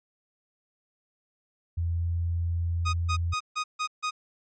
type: tone with pitch glide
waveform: sine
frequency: 84.6 to 85.09 Hz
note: E2 to F2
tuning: +45 to -45 cents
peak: -25 dBFS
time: 1.77-3.34 s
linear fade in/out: 10 ms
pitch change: +10 cents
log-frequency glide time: 1.98-2.03 s
type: tone bursts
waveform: sawtooth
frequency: 1244.5 Hz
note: D#6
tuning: in tune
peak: -23 dBFS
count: 6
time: 2.85-4.11 s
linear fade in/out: 20 ms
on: 85 ms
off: 150 ms
effects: resampled to 16000 Hz